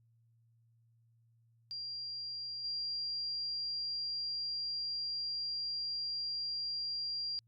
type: tone with level steps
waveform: sine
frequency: 4764 Hz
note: D8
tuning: 24 cents sharp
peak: -39 / -35 dBFS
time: 1.71-7.39 s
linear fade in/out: 0 ms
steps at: 2.64 s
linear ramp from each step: 5 ms
effects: added 115 Hz sine -66 dBFS peak until 7.47 s + Opus 48 kbps